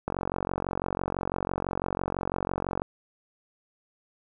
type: click train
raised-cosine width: 1 ms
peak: -14 dBFS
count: 127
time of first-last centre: 0.08-2.819 s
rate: 46 Hz
effects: none